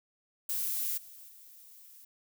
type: noise with level steps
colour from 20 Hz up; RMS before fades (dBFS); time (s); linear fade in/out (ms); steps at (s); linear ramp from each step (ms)
violet; -33 / -51 / -54; 0.49-2.05; 5; 0.97 / 1.28; 10
effects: none